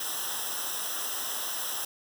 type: noise with comb filter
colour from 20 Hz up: white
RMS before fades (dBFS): -33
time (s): 0-1.85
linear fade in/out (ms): 5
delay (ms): 0.44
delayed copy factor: -0.95
effects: none